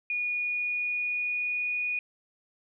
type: tone with pitch glide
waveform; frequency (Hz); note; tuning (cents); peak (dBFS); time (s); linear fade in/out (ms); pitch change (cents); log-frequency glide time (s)
sine; 2449 to 2463; D#7 to D#7; -28 to -18; -27; 0.1-1.99; 2; +10; 0.31-1.86
effects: none